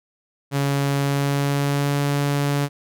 sawtooth tone with pitch glide, 140.2 to 142.73 Hz, C#3 to D3, +20 to -49 cents, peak -15 dBFS, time 0.51-2.69 s, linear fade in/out 50 ms, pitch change +31 cents, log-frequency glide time 1.01-2.01 s, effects none

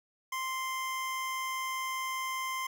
25% pulse tone, 1045 Hz, C6, 2 cents flat, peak -29 dBFS, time 0.32-2.67 s, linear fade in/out 5 ms, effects none

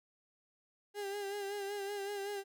35% pulse tone with vibrato, 402.4 Hz, G4, 45 cents sharp, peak -36 dBFS, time 0.94-2.44 s, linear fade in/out 50 ms, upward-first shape sine, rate 5.3 Hz, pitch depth 46 cents each way, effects none

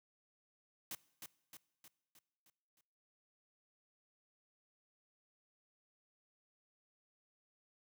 white noise with echo, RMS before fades -44 dBFS, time 0.91-0.95 s, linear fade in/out 2 ms, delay 310 ms, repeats 6, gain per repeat -5 dB, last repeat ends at 2.81 s, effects noise-tail reverb RT60 0.9 s tail -21 dB re dry + high-pass 100 Hz 12 dB/octave

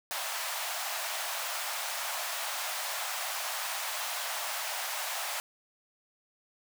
pink high-pass noise, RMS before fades -35 dBFS, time 0.11-5.4 s, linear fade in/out 0 ms, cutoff 630 Hz, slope 48 dB/octave, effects none

